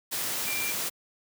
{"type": "tone in noise", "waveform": "sine", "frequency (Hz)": 2369, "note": "D7", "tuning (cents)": 14, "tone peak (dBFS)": -32, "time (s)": [0.46, 0.73], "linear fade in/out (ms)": 20, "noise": "white", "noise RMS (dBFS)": -31, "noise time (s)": [0.11, 0.9], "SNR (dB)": -4, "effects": ["high-pass 100 Hz 12 dB/octave"]}